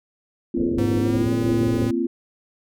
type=chord; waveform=sine; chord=Bb suspended second; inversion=none; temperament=equal with one note detuned; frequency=233.1 / 261.6 / 341.4 Hz; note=Bb3 / C4 / F4; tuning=0 / 0 / -39 cents; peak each=-26 / -24 / -23 dBFS; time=0.54-2.07 s; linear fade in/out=5 ms
type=low-pass noise; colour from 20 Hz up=white; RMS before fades=-29 dBFS; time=0.57-1.88 s; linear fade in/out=2 ms; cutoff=540 Hz; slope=96 dB/octave
type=tone with pitch glide; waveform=square; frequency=103.83 to 113.23 Hz; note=G#2 to A#2; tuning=0 to -50 cents; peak=-25 dBFS; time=0.78-1.91 s; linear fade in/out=5 ms; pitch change=+150 cents; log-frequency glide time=1-1.32 s
effects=none